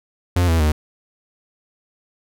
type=tone with pitch steps; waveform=45% pulse; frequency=88.7 / 82.28 / 76.33 Hz; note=F2 / E2 / D#2; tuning=+27 / -3 / -33 cents; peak=-14 dBFS; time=0.36-0.72 s; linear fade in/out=5 ms; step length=120 ms; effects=none